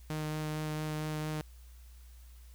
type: tone with vibrato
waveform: sawtooth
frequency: 153.9 Hz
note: D#3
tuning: 19 cents flat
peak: -30 dBFS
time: 0.1-1.41 s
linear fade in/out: 0 ms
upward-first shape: sine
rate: 4.4 Hz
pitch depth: 9 cents each way
effects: added 60 Hz sine -50 dBFS peak until 2.54 s + white hiss -64 dBFS RMS until 2.54 s